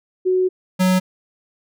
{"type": "tone pair in turn", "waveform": ["sine", "square"], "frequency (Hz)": [370, 185], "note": ["F#4", "F#3"], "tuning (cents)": [0, 0], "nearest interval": "octave", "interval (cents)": 1200, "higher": "first", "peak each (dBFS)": -14, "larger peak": "neither", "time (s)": [[0.25, 0.49], [0.79, 1]], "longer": "first", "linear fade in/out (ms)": 20, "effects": []}